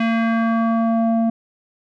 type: tone with low-pass filter sweep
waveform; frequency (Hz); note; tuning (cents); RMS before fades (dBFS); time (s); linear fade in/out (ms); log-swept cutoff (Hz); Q
square; 227.7; A#3; -40; -18; 0-1.3; 5; 2500 to 550; 1.9
effects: none